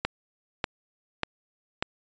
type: click train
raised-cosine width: 0.3 ms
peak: -9 dBFS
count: 4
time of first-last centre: 0.05-1.825 s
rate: 1.69 Hz
effects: resampled to 16000 Hz